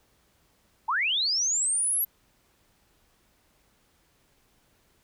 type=linear sweep; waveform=sine; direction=up; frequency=830.6 to 11730 Hz; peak=-23 dBFS; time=0.88-2.05 s; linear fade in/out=10 ms; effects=pink hiss -66 dBFS RMS until 5.03 s